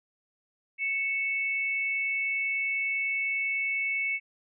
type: tone pair together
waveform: sine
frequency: 2215 / 2637 Hz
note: C#7 / E7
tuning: -2 / 0 cents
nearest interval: minor third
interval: 302 cents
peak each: -27 / -34 dBFS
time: 0.78-4.2 s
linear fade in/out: 50 ms
effects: none